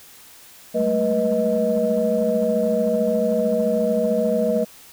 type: tone cluster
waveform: sine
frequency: 193.4 / 208.8 / 222.4 / 485.6 / 629 Hz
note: G3 / G#3 / A3 / B4 / D#5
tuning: -23 / +10 / +19 / -29 / +19 cents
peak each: -28 / -30 / -23 / -21 / -21 dBFS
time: 0.74-4.65 s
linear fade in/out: 20 ms
effects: tanh soft clip ceiling -8 dBFS + white hiss -46 dBFS RMS until 4.92 s